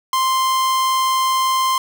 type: tone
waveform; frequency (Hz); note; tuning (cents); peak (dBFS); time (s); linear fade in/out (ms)
45% pulse; 1046.5; C6; 0; -15; 0.13-1.78; 2
effects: none